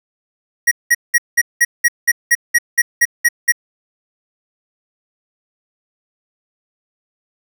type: tone bursts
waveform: square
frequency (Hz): 1900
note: A#6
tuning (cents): +33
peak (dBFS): -9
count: 13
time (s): 0.67-3.522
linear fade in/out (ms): 10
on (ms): 44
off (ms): 190
effects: 8-bit